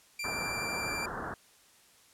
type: tone with vibrato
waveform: sawtooth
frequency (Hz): 2358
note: D7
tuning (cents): +6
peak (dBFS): -31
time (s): 0.19-1.06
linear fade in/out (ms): 5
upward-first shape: triangle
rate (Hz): 12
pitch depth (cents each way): 14
type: low-pass noise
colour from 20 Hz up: white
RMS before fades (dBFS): -38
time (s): 0.24-1.34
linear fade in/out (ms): 2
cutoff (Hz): 1700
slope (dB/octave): 96
effects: white hiss -61 dBFS RMS until 2.13 s + low-pass 11000 Hz 12 dB/octave